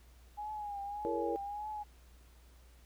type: tone with vibrato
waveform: sine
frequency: 826 Hz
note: G#5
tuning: 10 cents flat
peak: -38 dBFS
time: 0.37-1.84 s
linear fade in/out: 20 ms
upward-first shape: triangle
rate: 1.7 Hz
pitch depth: 68 cents each way
type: chord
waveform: sine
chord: A# half-diminished seventh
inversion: second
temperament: just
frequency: 335.6 / 419.5 / 466.2 / 559.4 Hz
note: E4 / G#4 / A#4 / C#5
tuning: +31 / +17 / 0 / +16 cents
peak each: -38 / -42 / -36 / -40 dBFS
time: 1.05-1.36 s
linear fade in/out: 0 ms
effects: added 60 Hz sine -57 dBFS peak until 2.85 s + pink hiss -66 dBFS RMS until 2.85 s